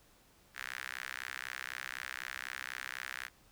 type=tone with high-pass filter; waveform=sawtooth; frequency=64 Hz; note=C2; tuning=38 cents flat; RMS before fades=-43 dBFS; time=0.54-3.3 s; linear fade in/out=50 ms; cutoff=1700 Hz; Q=3.3; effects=pink hiss -65 dBFS RMS until 3.51 s